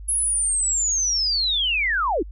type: linear sweep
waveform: sine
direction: down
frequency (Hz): 10730 to 265.3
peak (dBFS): -19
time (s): 0.08-2.23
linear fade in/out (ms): 10
effects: added 50 Hz sine -34 dBFS peak until 2.31 s